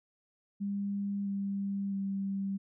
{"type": "tone with pitch steps", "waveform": "sine", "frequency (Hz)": [200.5, 198.2, 195.92], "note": ["G3", "G3", "G3"], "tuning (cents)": [39, 19, -1], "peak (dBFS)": -31, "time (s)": [0.6, 2.58], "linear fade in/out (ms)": 20, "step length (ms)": 660, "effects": []}